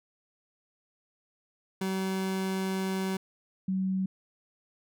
30% pulse / sine tone pair in turn, 190.2 / 189.2 Hz, F#3 / F#3, +48 / +39 cents, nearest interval unison, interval 9 cents, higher first, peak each -26 dBFS, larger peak neither, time 1.81-3.17 / 3.68-4.06 s, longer first, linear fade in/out 5 ms, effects none

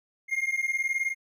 triangle beating tone pair, 2119 / 2138 Hz, C7 / C7, +21 / +37 cents, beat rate 19 Hz, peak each -27 dBFS, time 0.28-1.15 s, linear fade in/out 50 ms, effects none

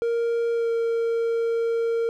triangle tone with pitch glide, 466.2 to 461.1 Hz, A#4 to A#4, 0 to -19 cents, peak -19 dBFS, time 0.02-2.09 s, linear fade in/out 0 ms, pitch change -19 cents, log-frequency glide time 0.53-0.7 s, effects none

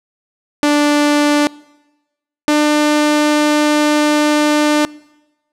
sawtooth tone pair in turn, 293.7 / 299 Hz, D4 / D4, 0 / +31 cents, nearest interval unison, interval 31 cents, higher second, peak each -6 dBFS, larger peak neither, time 0.63-1.47 / 2.48-4.85 s, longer second, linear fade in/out 0 ms, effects noise-tail reverb RT60 1.0 s tail -23 dB re dry + low-pass 9000 Hz 12 dB/octave

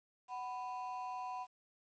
triangle ring-modulated tone, 870 Hz, A5, 20 cents flat, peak -35 dBFS, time 0.28-1.47 s, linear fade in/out 50 ms, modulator 124 Hz, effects resampled to 16000 Hz + 11-bit

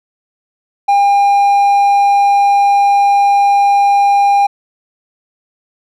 triangle tone, 804 Hz, G5, 44 cents sharp, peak -5 dBFS, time 0.88-4.47 s, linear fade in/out 10 ms, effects none

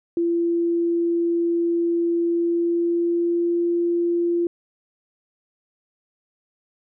sine tone with pitch glide, 340.1 to 343.9 Hz, F4 to F4, -46 to -27 cents, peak -18 dBFS, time 0.17-4.47 s, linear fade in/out 2 ms, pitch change +19 cents, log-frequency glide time 2.25-3.65 s, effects none

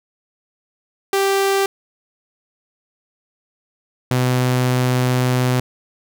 sawtooth tone pair in turn, 392 / 126.29 Hz, G4 / B2, 0 / +39 cents, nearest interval octave + minor sixth, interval 1961 cents, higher first, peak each -11 dBFS, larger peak neither, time 1.13-1.66 / 4.11-5.6 s, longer second, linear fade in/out 2 ms, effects none

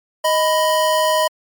square tone pair together, 624.9 / 992 Hz, D#5 / B5, +7 / +7 cents, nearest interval minor sixth, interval 800 cents, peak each -17 / -18 dBFS, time 0.24-1.28 s, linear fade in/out 10 ms, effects MP3 96 kbps

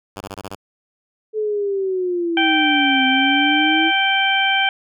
5% pulse tone bursts, 98.3 Hz, G2, 5 cents sharp, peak -18 dBFS, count 6, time 0.16-0.552 s, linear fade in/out 5 ms, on 47 ms, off 22 ms
sine linear two-way sweep, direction down then up, 435.9 to 260.6 to 327.3 Hz, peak -18 dBFS, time 1.33-3.92 s, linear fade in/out 50 ms, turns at 3.06 s
harmonic tone, 780 Hz, G5, 9 cents flat, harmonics 1 / 2 / 3 / 4, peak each -20 / -20 / -20 / -20 dBFS, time 2.37-4.69 s, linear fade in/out 2 ms
effects none

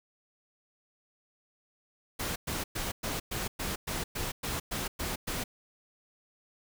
pink noise bursts, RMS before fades -34 dBFS, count 12, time 2.19-5.44 s, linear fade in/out 10 ms, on 170 ms, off 110 ms, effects none

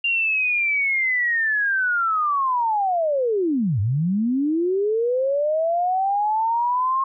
sine linear two-way sweep, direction down then up, 2794 to 94 to 1080 Hz, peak -18 dBFS, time 0.04-7.04 s, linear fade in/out 5 ms, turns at 3.8 s, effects none

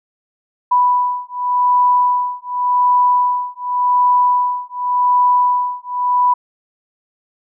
sine beating tone pair, 987.8 / 988.68 Hz, B5 / B5, 0 / +2 cents, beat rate 0.88 Hz, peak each -15 dBFS, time 0.71-6.34 s, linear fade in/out 10 ms, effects none

